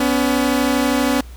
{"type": "tone pair together", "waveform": "sawtooth", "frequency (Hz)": [250, 282.6], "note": ["B3", "C#4"], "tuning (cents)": [21, 34], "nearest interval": "major second", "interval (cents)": 213, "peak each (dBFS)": -14, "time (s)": [0, 1.21], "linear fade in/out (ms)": 5, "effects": ["added 60 Hz sine -34 dBFS peak until 1.36 s", "pink hiss -47 dBFS RMS until 1.36 s"]}